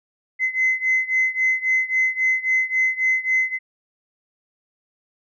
sine beating tone pair, 2046 / 2049.7 Hz, C7 / C7, -39 / -36 cents, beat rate 3.7 Hz, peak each -19 / -21 dBFS, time 0.39-3.59 s, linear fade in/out 50 ms, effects tanh soft clip ceiling -11 dBFS

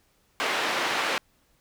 white band-pass noise, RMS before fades -27 dBFS, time 0.4-1.18 s, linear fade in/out 0 ms, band 350 to 2400 Hz, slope 12 dB/octave, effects pink hiss -66 dBFS RMS until 1.6 s

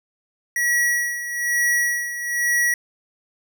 square tone with tremolo, 1924 Hz, B6, 46 cents flat, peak -17 dBFS, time 0.56-2.74 s, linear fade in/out 2 ms, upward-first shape sine, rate 1.1 Hz, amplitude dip 70%, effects none

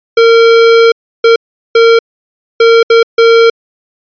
square tone bursts at uneven times, 459.3 Hz, A#4, 26 cents flat, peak -3 dBFS, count 6, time 0.17-0.92 / 1.24-1.36 / 1.75-1.99 / 2.6-2.83 / 2.9-3.03 / 3.18-3.5 s, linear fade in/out 5 ms, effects resampled to 11025 Hz

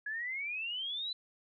sine exponential sweep, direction up, 1671 to 4050 Hz, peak -35 dBFS, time 0.06-1.13 s, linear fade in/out 5 ms, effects none

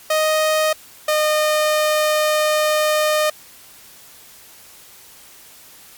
sawtooth tone pair in turn, 622.3 / 611.3 Hz, D#5 / D#5, 0 / -31 cents, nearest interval unison, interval 31 cents, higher first, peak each -11 dBFS, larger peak neither, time 0.1-0.73 / 1.08-3.3 s, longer second, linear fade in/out 5 ms, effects white hiss -44 dBFS RMS until 5.97 s + MP3 96 kbps

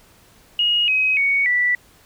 sine tone with pitch steps, 2877 / 2534 / 2231 / 1965 Hz, F#7 / D#7 / C#7 / B6, -49 / +31 / +11 / -9 cents, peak -15 dBFS, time 0.59-1.75 s, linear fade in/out 2 ms, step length 290 ms, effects pink hiss -52 dBFS RMS until 2.05 s

